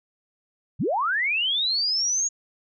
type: linear sweep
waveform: sine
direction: up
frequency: 79.6 to 6720 Hz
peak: -21 dBFS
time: 0.79-2.29 s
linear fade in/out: 20 ms
effects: none